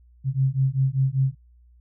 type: beating tone pair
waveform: sine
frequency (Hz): 131.2 / 136.3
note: C3 / C#3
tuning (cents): +5 / -29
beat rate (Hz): 5.1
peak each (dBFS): -22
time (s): 0.24-1.35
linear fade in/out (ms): 50
effects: added 60 Hz sine -51 dBFS peak until 1.8 s